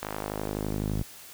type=tone with band-pass filter sweep; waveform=sawtooth; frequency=51.9 Hz; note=G#1; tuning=in tune; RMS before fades=-32 dBFS; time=0.02-1.03 s; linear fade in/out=5 ms; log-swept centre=1200 to 150 Hz; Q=0.83; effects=white hiss -47 dBFS RMS until 1.33 s